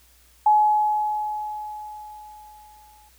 sine tone with exponential decay, 847 Hz, G#5, 34 cents sharp, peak -12 dBFS, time 0.46-3.09 s, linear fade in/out 5 ms, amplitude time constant 570 ms, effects added 60 Hz sine -57 dBFS peak until 3.18 s + white hiss -57 dBFS RMS until 3.18 s

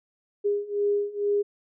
sine beating tone pair, 407.5 / 409.7 Hz, G#4 / G#4, -33 / -24 cents, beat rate 2.2 Hz, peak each -27 / -25 dBFS, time 0.44-1.43 s, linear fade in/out 20 ms, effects none

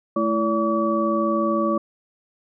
sine tone cluster, 218.5 / 331.9 / 571 / 1143 Hz, A3 / E4 / D5 / D6, -12 / +12 / -49 / -47 cents, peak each -24 dBFS, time 0.16-1.78 s, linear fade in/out 5 ms, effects none

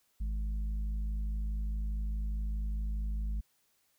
harmonic tone, 52.4 Hz, G#1, 16 cents sharp, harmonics 1 / 3 / 4, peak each -31 / -51 / -49 dBFS, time 0.2-3.41 s, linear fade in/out 10 ms, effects white hiss -73 dBFS RMS until 3.98 s

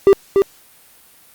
triangle tone with echo, 394.2 Hz, G4, 10 cents sharp, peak -3 dBFS, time 0.07-0.13 s, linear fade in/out 0 ms, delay 290 ms, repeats 1, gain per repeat -4 dB, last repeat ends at 0.42 s, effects white hiss -48 dBFS RMS until 1.34 s + Opus 48 kbps

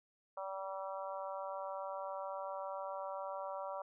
harmonic tone, 192.7 Hz, G3, 29 cents flat, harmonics 3 / 4 / 5 / 6 / 7, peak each -43 / -47 / -46 / -48 / -52 dBFS, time 0.37-3.82 s, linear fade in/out 5 ms, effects none

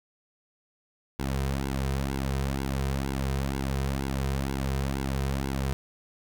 sawtooth tone with flanger, 67.6 Hz, C#2, 43 cents flat, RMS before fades -29 dBFS, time 1.19-5.73 s, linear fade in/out 0 ms, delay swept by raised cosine 1.6 to 3.6 ms, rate 2.1 Hz, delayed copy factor -0.8, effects none

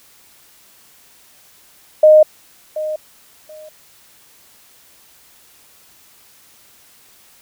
sine tone with echo, 617 Hz, D#5, 15 cents flat, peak -4 dBFS, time 2.03-2.23 s, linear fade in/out 5 ms, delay 730 ms, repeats 2, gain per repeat -15 dB, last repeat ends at 3.69 s, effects white hiss -49 dBFS RMS until 7.41 s

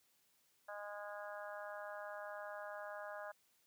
harmonic tone, 205.8 Hz, G#3, 16 cents flat, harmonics 3 / 4 / 5 / 6 / 7 / 8, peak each -48 / -53 / -55 / -55 / -54 / -53 dBFS, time 0.68-3.32 s, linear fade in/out 10 ms, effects white hiss -75 dBFS RMS until 3.66 s + high-pass 80 Hz 12 dB/octave

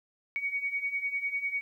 sine beating tone pair, 2238 / 2248 Hz, C#7 / C#7, +16 / +24 cents, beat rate 10 Hz, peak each -35 / -31 dBFS, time 0.36-1.61 s, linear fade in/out 0 ms, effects 11-bit

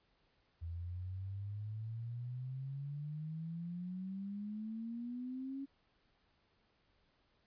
sine exponential sweep, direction up, 82.4 to 277.2 Hz, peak -40 dBFS, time 0.61-5.66 s, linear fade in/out 20 ms, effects pink hiss -75 dBFS RMS until 7.46 s + resampled to 11025 Hz

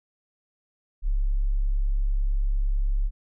sine tone, 34.49 Hz, C#1, 8 cents flat, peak -20 dBFS, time 1.02-3.11 s, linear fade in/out 50 ms, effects none

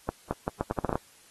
accelerating click train, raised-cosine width 1 ms, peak -13 dBFS, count 10, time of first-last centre 0.09-0.956 s, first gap 220 ms, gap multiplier 0.77, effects white hiss -57 dBFS RMS until 1.3 s + AAC 32 kbps

